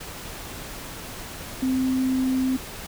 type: tone in noise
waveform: sine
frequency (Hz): 260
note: C4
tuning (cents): -11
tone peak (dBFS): -20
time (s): 1.62-2.57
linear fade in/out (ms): 10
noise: pink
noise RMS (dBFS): -37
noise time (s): 0-2.87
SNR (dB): +14
effects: none